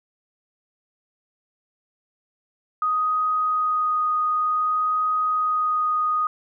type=tone with vibrato; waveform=sine; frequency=1246 Hz; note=D#6; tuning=2 cents sharp; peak=-19 dBFS; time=2.82-6.27 s; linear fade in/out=2 ms; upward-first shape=sine; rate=0.54 Hz; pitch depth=8 cents each way; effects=none